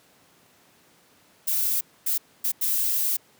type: noise bursts at uneven times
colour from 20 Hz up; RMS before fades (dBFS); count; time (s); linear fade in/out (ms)
violet; -24; 4; 1.47-1.81 / 2.06-2.18 / 2.44-2.52 / 2.61-3.17; 10
effects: pink hiss -58 dBFS RMS until 3.39 s + high-pass 150 Hz 12 dB/octave